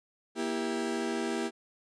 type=chord; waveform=35% pulse; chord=E diminished; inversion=second; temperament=just; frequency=237.3 / 329.6 / 395.6 Hz; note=Bb3 / E4 / G4; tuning=+31 / 0 / +16 cents; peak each=-33 dBFS; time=0.35-1.51 s; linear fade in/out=50 ms; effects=resampled to 22050 Hz